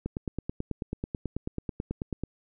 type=click train; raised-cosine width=3 ms; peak=-18 dBFS; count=21; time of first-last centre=0.06-2.236 s; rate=9.19 Hz; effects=none